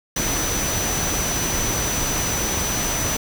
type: tone in noise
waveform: sine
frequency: 5980 Hz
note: F#8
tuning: 17 cents sharp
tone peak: -25 dBFS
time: 0.16-3.17 s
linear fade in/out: 5 ms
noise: pink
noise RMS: -24 dBFS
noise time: 0.16-3.17 s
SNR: -4 dB
effects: none

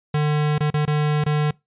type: tone with dropouts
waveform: square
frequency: 150 Hz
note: D3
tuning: 37 cents sharp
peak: -18 dBFS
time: 0.14-1.51 s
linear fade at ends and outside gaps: 5 ms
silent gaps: 0.582-0.605 / 0.704-0.74 / 0.854-0.876 / 1.24-1.262 s
effects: noise-tail reverb RT60 0.2 s tail -23 dB re dry + resampled to 8000 Hz

